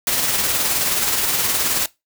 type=noise with tremolo; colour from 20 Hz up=white; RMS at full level=-18 dBFS; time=0.07-1.86 s; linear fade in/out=2 ms; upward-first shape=sine; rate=19 Hz; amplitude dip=35%; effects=noise-tail reverb RT60 0.2 s tail -20 dB re dry